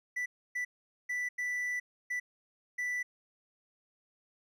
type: tone bursts at uneven times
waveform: triangle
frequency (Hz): 1975.5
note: B6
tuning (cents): 0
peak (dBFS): -30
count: 6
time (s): 0.16-0.26 / 0.55-0.65 / 1.09-1.29 / 1.38-1.8 / 2.1-2.2 / 2.78-3.03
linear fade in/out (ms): 10
effects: none